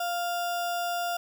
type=tone with sample-and-hold; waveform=sine; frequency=698 Hz; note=F5; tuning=1 cent flat; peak=-27 dBFS; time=0-1.17 s; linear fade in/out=5 ms; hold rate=2100 Hz; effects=none